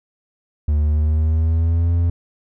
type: tone with pitch glide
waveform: triangle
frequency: 74.8 to 85.43 Hz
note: D2 to F2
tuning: +32 to -38 cents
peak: -12 dBFS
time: 0.68-2.1 s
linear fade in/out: 5 ms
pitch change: +230 cents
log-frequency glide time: 0.84-1.93 s
effects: none